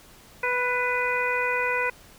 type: harmonic tone with a mistuned harmonic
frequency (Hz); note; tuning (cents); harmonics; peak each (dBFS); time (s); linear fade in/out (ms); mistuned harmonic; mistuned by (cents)
493.9; B4; 0; 1 / 2 / 3 / 4 / 5; -29 / -29 / -29 / -29 / -29; 0.43-1.9; 5; 4; +24
effects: pink hiss -51 dBFS RMS until 2.18 s